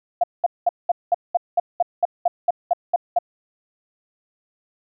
sine tone bursts, 700 Hz, F5, 4 cents sharp, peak -13 dBFS, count 14, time 0.21-3.188 s, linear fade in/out 5 ms, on 27 ms, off 200 ms, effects none

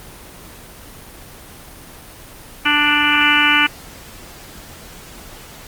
harmonic tone, 294.8 Hz, D4, 7 cents sharp, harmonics 1 / 3 / 4 / 5 / 6 / 7 / 8 / 9 / 10, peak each -23 / -23 / -21 / -17 / -22 / -22 / -17 / -21 / -18 dBFS, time 2.65-3.67 s, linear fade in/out 10 ms, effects pink hiss -38 dBFS RMS until 5.67 s + Opus 24 kbps

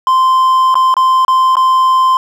triangle tone with dropouts, 1040 Hz, C6, 11 cents flat, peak -5 dBFS, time 0.07-2.17 s, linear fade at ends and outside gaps 1 ms, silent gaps 0.743-0.754 / 0.941-0.967 / 1.249-1.281 / 1.555-1.568 s, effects none

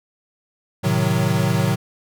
square chord, A diminished seventh, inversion none, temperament equal, 110 / 130.81 / 155.56 / 185 Hz, A2 / C3 / Eb3 / Gb3, 0 / 0 / 0 / 0 cents, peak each -23 dBFS, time 0.83-1.76 s, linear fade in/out 20 ms, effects none

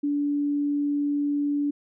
sine tone, 288.9 Hz, D4, 28 cents flat, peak -22 dBFS, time 0.03-1.71 s, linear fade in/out 10 ms, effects none

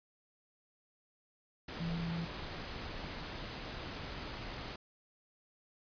sine tone in noise, 167.6 Hz, E3, 29 cents sharp, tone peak -35 dBFS, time 1.8-2.25 s, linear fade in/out 5 ms, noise pink, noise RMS -43 dBFS, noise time 1.68-4.76 s, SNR +5 dB, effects resampled to 11025 Hz

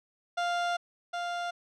30% pulse tone pair in turn, 698.5 / 698.5 Hz, F5 / F5, 0 / 0 cents, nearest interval unison, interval 0 cents, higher neither, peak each -25 / -29 dBFS, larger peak first, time 0.37-0.77 / 1.13-1.51 s, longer first, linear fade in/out 10 ms, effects low-pass 5000 Hz 12 dB/octave

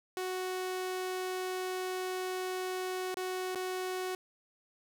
sawtooth tone with dropouts, 370 Hz, F#4, in tune, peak -30 dBFS, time 0.17-4.15 s, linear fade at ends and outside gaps 1 ms, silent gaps 3.143-3.17 / 3.548-3.556 s, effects none

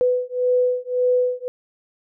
sine beating tone pair, 497.5 / 499.3 Hz, B4 / B4, +13 / +19 cents, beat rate 1.8 Hz, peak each -20 dBFS, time 0.01-1.48 s, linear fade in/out 0 ms, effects none

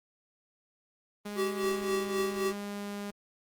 sawtooth tone with pitch glide, 206.1 to 203.3 Hz, G#3 to G#3, -13 to -37 cents, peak -32 dBFS, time 1.25-3.11 s, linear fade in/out 10 ms, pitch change -24 cents, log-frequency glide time 1.73-2.02 s
square tone with tremolo, 383.9 Hz, G4, 36 cents flat, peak -27 dBFS, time 1.35-2.54 s, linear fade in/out 50 ms, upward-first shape triangle, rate 3.8 Hz, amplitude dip 75%
effects Opus 32 kbps

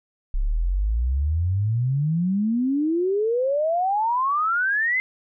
sine exponential sweep, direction up, 32.7 to 2093 Hz, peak -19 dBFS, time 0.34-5 s, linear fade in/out 0 ms, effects none

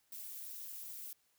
violet noise with amplitude modulation, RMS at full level -43 dBFS, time 0.12-1.13 s, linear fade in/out 2 ms, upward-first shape sine, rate 259 Hz, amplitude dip 85%, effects white hiss -75 dBFS RMS until 1.38 s

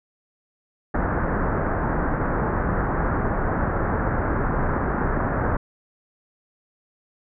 pink low-pass noise, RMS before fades -23 dBFS, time 0.94-5.57 s, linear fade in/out 5 ms, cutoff 1700 Hz, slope 48 dB/octave, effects none

